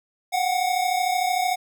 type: tone pair together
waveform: square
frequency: 724.7 / 758 Hz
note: F#5 / F#5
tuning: -36 / +42 cents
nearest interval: minor second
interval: 78 cents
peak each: -23 / -26 dBFS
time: 0.32-1.56 s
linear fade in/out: 20 ms
effects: none